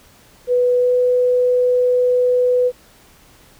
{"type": "tone with pitch glide", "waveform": "sine", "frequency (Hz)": [493.9, 497], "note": ["B4", "B4"], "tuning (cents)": [0, 11], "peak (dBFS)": -12, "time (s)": [0.47, 2.72], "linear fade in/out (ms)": 50, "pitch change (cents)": 11, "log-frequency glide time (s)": [0.78, 0.92], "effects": ["pink hiss -49 dBFS RMS until 3.59 s"]}